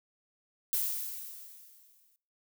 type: noise with exponential decay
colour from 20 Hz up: violet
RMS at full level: -29 dBFS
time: 0.73-2.16 s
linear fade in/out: 0 ms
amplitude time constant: 310 ms
effects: noise-tail reverb RT60 0.5 s tail -22 dB re dry